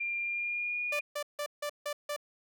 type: tone with pitch glide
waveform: sine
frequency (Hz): 2391 to 2440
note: D7 to D#7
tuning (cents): +30 to -34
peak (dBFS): -31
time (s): 0-1.01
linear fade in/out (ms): 10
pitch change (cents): +36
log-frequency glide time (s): 0.22-0.81
type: tone bursts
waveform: sawtooth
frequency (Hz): 587.3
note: D5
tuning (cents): 0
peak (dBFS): -29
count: 6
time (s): 0.92-2.164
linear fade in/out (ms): 5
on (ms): 74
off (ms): 160
effects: none